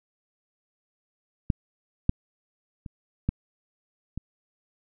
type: clicks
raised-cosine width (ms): 5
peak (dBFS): -9 / -7 / -25 / -11 / -20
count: 5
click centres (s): 1.502 / 2.094 / 2.862 / 3.29 / 4.176
effects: none